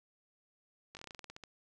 slowing click train, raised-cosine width 0.2 ms, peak -30 dBFS, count 13, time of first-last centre 0.95-1.437 s, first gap 19 ms, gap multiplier 1.13, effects none

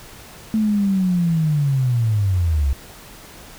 sine linear sweep, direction down, 221.2 to 65.1 Hz, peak -15 dBFS, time 0.54-2.73 s, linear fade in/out 0 ms, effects pink hiss -41 dBFS RMS until 3.58 s

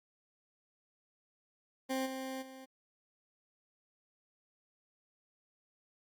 20% pulse tone with level steps, 263.3 Hz, C4, 11 cents sharp, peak -28 / -34 / -44 dBFS, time 1.89-2.66 s, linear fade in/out 20 ms, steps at 2.05 / 2.41 s, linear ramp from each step 20 ms, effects Opus 48 kbps

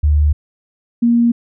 sine tone pair in turn, 74.4 / 235.6 Hz, D2 / A#3, +23 / +19 cents, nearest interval octave + minor sixth, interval 1996 cents, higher second, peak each -9 dBFS, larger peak neither, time 0.03-0.33 / 1.02-1.32 s, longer neither, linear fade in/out 10 ms, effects none

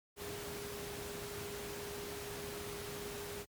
sine tone in noise, 408.3 Hz, G#4, 29 cents flat, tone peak -45 dBFS, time 0.16-3.46 s, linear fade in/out 50 ms, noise pink, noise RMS -45 dBFS, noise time 0.16-3.46 s, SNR -3 dB, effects high-pass 60 Hz 12 dB/octave + MP3 96 kbps

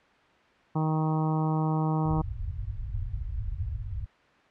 harmonic tone, 156.8 Hz, D#3, 14 cents sharp, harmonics 1 / 2 / 3 / 4 / 5 / 6 / 7 / 8, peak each -25 / -32 / -38 / -42 / -35 / -37 / -39 / -44 dBFS, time 0.75-2.22 s, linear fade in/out 10 ms
white low-pass noise, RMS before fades -33 dBFS, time 2.05-4.06 s, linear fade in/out 10 ms, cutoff 110 Hz, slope 48 dB/octave
effects white hiss -59 dBFS RMS until 4.5 s + low-pass 2000 Hz 12 dB/octave

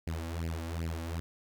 sawtooth tone with flanger, 82.41 Hz, E2, in tune, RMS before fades -36 dBFS, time 0.07-1.2 s, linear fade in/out 0 ms, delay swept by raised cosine 0.4 to 3.7 ms, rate 2.6 Hz, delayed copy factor +0.9, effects none

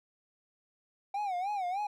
triangle tone with vibrato, 770 Hz, G5, 31 cents flat, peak -29 dBFS, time 1.14-1.87 s, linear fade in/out 5 ms, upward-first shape sine, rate 3.3 Hz, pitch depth 150 cents each way, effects none

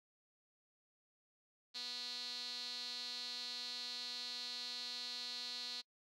sawtooth tone with band-pass filter, 245.1 Hz, B3, 13 cents flat, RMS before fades -45 dBFS, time 1.74-5.82 s, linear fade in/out 20 ms, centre 4200 Hz, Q 7.8, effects noise-tail reverb RT60 0.1 s tail -25 dB re dry

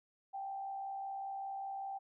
sine tone with frequency modulation, 784 Hz, G5, in tune, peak -39 dBFS, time 0.33-1.99 s, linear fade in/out 20 ms, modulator 65.1 Hz, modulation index 0.35, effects none

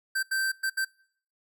square tone bursts at uneven times, 1559 Hz, G6, 10 cents flat, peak -26 dBFS, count 4, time 0.15-0.23 / 0.31-0.52 / 0.63-0.7 / 0.77-0.85 s, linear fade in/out 10 ms, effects noise-tail reverb RT60 0.6 s tail -25 dB re dry

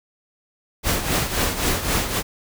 pink noise with tremolo, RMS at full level -19 dBFS, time 0.83-2.23 s, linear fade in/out 50 ms, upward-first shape triangle, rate 3.8 Hz, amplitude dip 70%, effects none

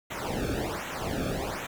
brown noise with flanger, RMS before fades -32 dBFS, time 0.1-1.67 s, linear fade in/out 10 ms, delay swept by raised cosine 0.2 to 1.03 ms, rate 1.3 Hz, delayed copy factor -1, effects none

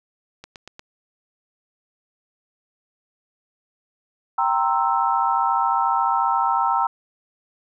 click train, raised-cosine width 0.2 ms, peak -21 dBFS, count 4, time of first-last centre 0.44-0.794 s, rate 8.47 Hz
sine chord, C dominant seventh, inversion second, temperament equal, 784 / 932.3 / 1046.5 / 1318.5 Hz, G5 / Bb5 / C6 / E6, 0 / 0 / 0 / 0 cents, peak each -23 / -21 / -26 / -23 dBFS, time 4.38-6.87 s, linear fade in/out 5 ms
effects none

